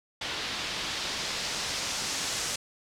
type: noise with low-pass filter sweep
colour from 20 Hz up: white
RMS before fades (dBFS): -33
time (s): 0.21-2.56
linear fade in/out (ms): 5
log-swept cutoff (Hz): 3600 to 6900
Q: 1.3
effects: none